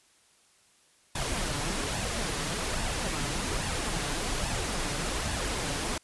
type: noise with flanger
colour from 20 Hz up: pink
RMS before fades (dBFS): -31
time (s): 1.15-5.98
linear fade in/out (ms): 5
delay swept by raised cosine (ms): 1.1 to 7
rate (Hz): 1.2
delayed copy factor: +0.5
effects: white hiss -63 dBFS RMS until 6.03 s + resampled to 24000 Hz